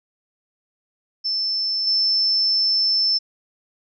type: tone with level steps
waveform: sine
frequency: 5300 Hz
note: E8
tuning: 9 cents sharp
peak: -20 / -16 dBFS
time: 1.24-3.19 s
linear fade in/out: 20 ms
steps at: 1.87 s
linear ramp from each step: 2 ms
effects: none